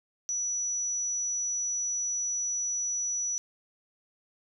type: tone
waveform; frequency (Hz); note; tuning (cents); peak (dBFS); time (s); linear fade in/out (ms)
sine; 5900; F#8; -6; -28; 0.29-3.38; 0
effects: none